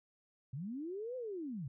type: linear two-way sweep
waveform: sine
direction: up then down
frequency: 118.7 to 520 to 118.7 Hz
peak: -39 dBFS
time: 0.53-1.68 s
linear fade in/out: 5 ms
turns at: 1.16 s
effects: none